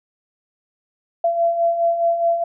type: beating tone pair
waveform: sine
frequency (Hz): 674 / 678.8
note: E5 / F5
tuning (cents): +38 / -49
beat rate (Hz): 4.8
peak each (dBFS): -24 / -16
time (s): 1.24-2.44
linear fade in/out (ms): 5
effects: none